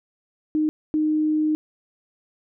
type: tone bursts at uneven times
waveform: sine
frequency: 307.8 Hz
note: D#4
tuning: 19 cents flat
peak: -18 dBFS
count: 2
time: 0.55-0.69 / 0.94-1.55 s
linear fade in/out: 0 ms
effects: none